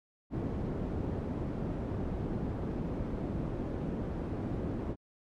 white low-pass noise, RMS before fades -35 dBFS, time 0.3-4.96 s, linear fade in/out 50 ms, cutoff 290 Hz, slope 12 dB/octave, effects MP3 64 kbps

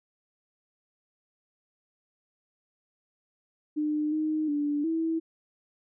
sine tone with pitch steps, 301.8 / 309.8 / 292.1 / 325.3 Hz, D4 / D#4 / D4 / E4, +47 / -7 / -9 / -23 cents, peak -25 dBFS, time 3.76-5.2 s, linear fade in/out 20 ms, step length 360 ms, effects none

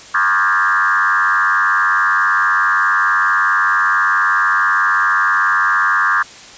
sine tone with frequency modulation, 1396.9 Hz, F6, in tune, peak -11 dBFS, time 0.14-6.23 s, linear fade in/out 10 ms, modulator 95.4 Hz, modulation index 3.5, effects white hiss -37 dBFS RMS until 6.57 s + resampled to 16000 Hz

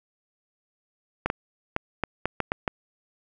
clicks, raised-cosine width 0.5 ms, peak -9 dBFS, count 8, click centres 1.26 / 1.301 / 1.764 / 2.037 / 2.256 / 2.403 / 2.519 / 2.678 s, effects none

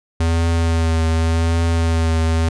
square tone with vibrato, 82.3 Hz, E2, 2 cents flat, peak -15 dBFS, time 0.2-2.49 s, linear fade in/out 5 ms, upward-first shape triangle, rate 0.87 Hz, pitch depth 28 cents each way, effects resampled to 22050 Hz

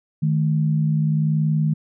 sine tone pair together, 154.46 / 215.4 Hz, D#3 / A3, -12 / -37 cents, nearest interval tritone, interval 575 cents, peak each -17 / -25 dBFS, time 0.22-1.74 s, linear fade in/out 10 ms, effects none

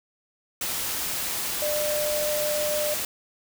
sine tone in noise, 599 Hz, D5, 34 cents sharp, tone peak -25 dBFS, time 1.62-2.94 s, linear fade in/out 2 ms, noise white, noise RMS -29 dBFS, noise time 0.61-3.05 s, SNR +1 dB, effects none

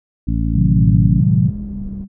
harmonic tone, 55.9 Hz, A1, 28 cents sharp, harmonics 1 / 2 / 3 / 4 / 5, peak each -18 / -21 / -23 / -24 / -25 dBFS, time 0.27-1.21 s, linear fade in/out 10 ms
sine chord, A diminished seventh, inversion none, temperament equal with one note detuned, 110 / 127.9 / 155.56 / 185 Hz, A2 / C3 / Eb3 / Gb3, 0 / -39 / 0 / 0 cents, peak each -16 dBFS, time 0.55-1.5 s, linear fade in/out 10 ms
pink low-pass noise, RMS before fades -30 dBFS, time 1.16-2.05 s, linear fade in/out 10 ms, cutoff 170 Hz, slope 12 dB/octave
sine tone with pitch glide, 207.7 to 196.04 Hz, G#3 to G3, 0 to 0 cents, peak -25 dBFS, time 1.16-2.08 s, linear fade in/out 50 ms, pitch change -100 cents, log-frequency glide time 1.51-1.91 s
effects none

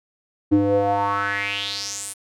square tone with band-pass filter sweep, 100.5 Hz, G2, 44 cents sharp, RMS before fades -22 dBFS, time 0.51-2.14 s, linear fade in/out 20 ms, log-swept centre 300 to 10000 Hz, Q 4.8, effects none

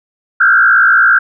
sine tone with frequency modulation, 1480 Hz, F#6, in tune, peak -5 dBFS, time 0.4-1.19 s, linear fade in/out 10 ms, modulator 57.6 Hz, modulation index 2.2, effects none

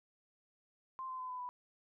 sine tone with pitch steps, 1046.5 / 1032.1 / 1017.9 / 1003.9 / 990 Hz, C6 / C6 / C6 / B5 / B5, 0 / -24 / -48 / +28 / +4 cents, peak -40 dBFS, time 0.99-1.49 s, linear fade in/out 0 ms, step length 100 ms, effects none

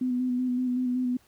sine tone with vibrato, 250.8 Hz, B3, 27 cents sharp, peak -24 dBFS, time 0.01-1.17 s, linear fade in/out 5 ms, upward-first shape square, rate 5.3 Hz, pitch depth 22 cents each way, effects pink hiss -62 dBFS RMS until 1.27 s + high-pass 60 Hz 12 dB/octave

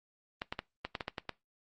clicks, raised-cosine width 0.3 ms, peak -19 dBFS, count 9, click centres 0.419 / 0.525 / 0.591 / 0.85 / 0.952 / 1.008 / 1.081 / 1.182 / 1.293 s, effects noise-tail reverb RT60 0.2 s tail -21 dB re dry + Opus 24 kbps

